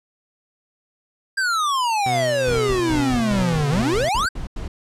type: exponential two-way sweep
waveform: square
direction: down then up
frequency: 1613 to 138.59 to 1613 Hz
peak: -19 dBFS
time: 1.37-4.29 s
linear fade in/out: 10 ms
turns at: 3.69 s
type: tone with tremolo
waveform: sawtooth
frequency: 125.7 Hz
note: B2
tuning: 31 cents sharp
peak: -19 dBFS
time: 2.06-4.09 s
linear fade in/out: 0 ms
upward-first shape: triangle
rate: 2.4 Hz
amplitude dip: 50%
type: noise bursts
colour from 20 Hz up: brown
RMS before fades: -28 dBFS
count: 11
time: 2.47-4.68 s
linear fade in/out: 5 ms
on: 120 ms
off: 89 ms
effects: low-pass 9000 Hz 12 dB/octave